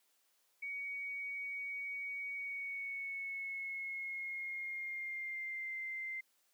sine tone with pitch glide, 2247 to 2084 Hz, C#7 to C7, +23 to -7 cents, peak -39 dBFS, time 0.62-6.21 s, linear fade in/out 10 ms, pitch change -130 cents, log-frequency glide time 2.34-5.75 s, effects white hiss -75 dBFS RMS until 6.53 s + high-pass 300 Hz 12 dB/octave

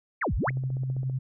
sine exponential two-way sweep, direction down then up, 2489 to 39.65 to 2489 Hz, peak -24 dBFS, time 0.21-0.5 s, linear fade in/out 10 ms, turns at 0.35 s
click train, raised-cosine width 2 ms, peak -30 dBFS, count 11, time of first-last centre 0.44-1.098 s, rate 15.2 Hz
sine tone with tremolo, 130.81 Hz, C3, in tune, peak -25 dBFS, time 0.47-1.19 s, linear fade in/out 10 ms, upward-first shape sine, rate 12 Hz, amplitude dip 35%
effects none

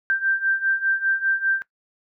sine beating tone pair, 1568 / 1573 Hz, G6 / G6, 0 / +6 cents, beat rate 5 Hz, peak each -24 / -21 dBFS, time 0.1-1.62 s, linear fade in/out 0 ms, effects noise-tail reverb RT60 0.1 s tail -19 dB re dry

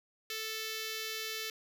5% pulse tone with notch filter, 440 Hz, A4, in tune, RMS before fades -39 dBFS, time 0.3-1.5 s, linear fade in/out 2 ms, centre 890 Hz, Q 0.77, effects none

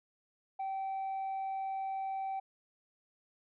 sine tone, 773 Hz, G5, 24 cents flat, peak -32 dBFS, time 0.59-2.4 s, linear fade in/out 10 ms, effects tanh soft clip ceiling -33 dBFS

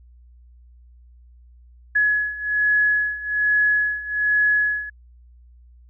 sine beating tone pair, 1690 / 1691.2 Hz, G#6 / G#6, +30 / +31 cents, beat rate 1.2 Hz, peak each -22 / -19 dBFS, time 1.95-4.9 s, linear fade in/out 10 ms, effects added 60 Hz sine -46 dBFS peak until 5.89 s

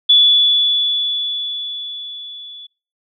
sine tone with level ramp, 3437 Hz, A7, 41 cents flat, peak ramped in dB -6 to -33 dBFS, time 0.09-2.67 s, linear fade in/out 10 ms, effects noise-tail reverb RT60 0.4 s tail -26 dB re dry

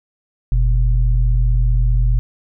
sine tone pair together, 44.92 / 120 Hz, F1 / B2, +50 / -49 cents, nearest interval octave + perfect fourth, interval 1701 cents, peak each -12 / -19 dBFS, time 0.52-2.19 s, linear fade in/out 0 ms, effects none

